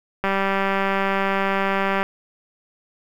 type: click train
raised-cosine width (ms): 0.5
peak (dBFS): -7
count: 350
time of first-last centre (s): 0.24-2.03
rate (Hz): 195
effects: 7-bit